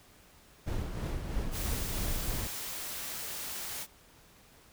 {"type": "noise with tremolo", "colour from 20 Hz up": "brown", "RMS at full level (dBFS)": -32, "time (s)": [0.66, 2.48], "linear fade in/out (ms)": 20, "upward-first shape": "triangle", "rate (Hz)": 3.1, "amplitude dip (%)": 50}
{"type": "noise", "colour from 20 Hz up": "white", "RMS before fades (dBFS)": -39, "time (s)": [1.51, 3.87], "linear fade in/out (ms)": 50}
{"effects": ["pink hiss -59 dBFS RMS until 4.72 s"]}